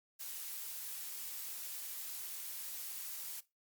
blue noise, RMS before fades -44 dBFS, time 0.19-3.41 s, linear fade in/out 20 ms, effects noise-tail reverb RT60 0.2 s tail -17 dB re dry + Opus 48 kbps

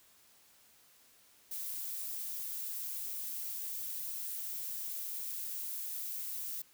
violet noise, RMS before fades -40 dBFS, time 1.51-6.62 s, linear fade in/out 5 ms, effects white hiss -64 dBFS RMS until 6.73 s

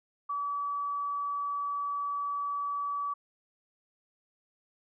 sine tone, 1146 Hz, D6, 43 cents flat, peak -30 dBFS, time 0.29-3.14 s, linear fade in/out 10 ms, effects none

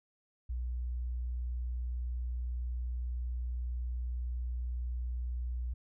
sine tone, 60.9 Hz, B1, 24 cents flat, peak -33 dBFS, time 0.49-5.74 s, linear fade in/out 10 ms, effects none

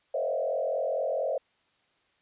sine tone with frequency modulation, 587.3 Hz, D5, in tune, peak -26 dBFS, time 0.14-1.38 s, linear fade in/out 5 ms, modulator 44.3 Hz, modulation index 2, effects white hiss -69 dBFS RMS until 2.21 s + resampled to 8000 Hz

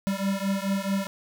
square beating tone pair, 193.9 / 198.5 Hz, G3 / G3, -19 / +22 cents, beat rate 4.6 Hz, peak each -28 / -29 dBFS, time 0.07-1.07 s, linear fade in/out 0 ms, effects none

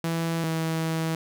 sawtooth tone pair in turn, 165.4 / 161.9 Hz, E3 / E3, +6 / -31 cents, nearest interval unison, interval 37 cents, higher first, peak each -21 dBFS, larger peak neither, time 0.04-0.44 / 0.44-1.15 s, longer second, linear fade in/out 2 ms, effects none

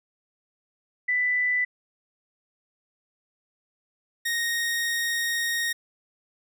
sine / sawtooth tone pair in turn, 1988 / 1864 Hz, B6 / A#6, +11 / -1 cents, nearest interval minor second, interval 112 cents, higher first, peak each -21 dBFS, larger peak neither, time 1.08-1.65 / 4.25-5.73 s, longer second, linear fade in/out 10 ms, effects none

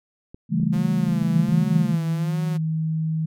clicks, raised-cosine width 3 ms, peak -27 dBFS, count 9, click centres 0.345 / 0.6 / 0.632 / 0.763 / 1.083 / 1.12 / 1.227 / 1.487 / 1.522 s
sine chord, A dominant seventh, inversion first, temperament just, 137.5 / 165 / 198 / 220 Hz, C#3 / E3 / G3 / A3, -14 / +2 / +18 / 0 cents, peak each -27 / -22 / -25 / -24 dBFS, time 0.49-1.97 s, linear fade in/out 50 ms
sawtooth tone with vibrato, 174.61 Hz, F3, in tune, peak -28 dBFS, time 0.72-2.58 s, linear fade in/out 20 ms, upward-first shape sine, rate 1.3 Hz, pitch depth 88 cents each way
sine tone with pitch glide, 160 to 158.99 Hz, D#3 to D#3, +49 to +38 cents, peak -21 dBFS, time 1.35-3.26 s, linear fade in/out 10 ms, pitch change -11 cents, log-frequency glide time 2.45-2.62 s
effects none

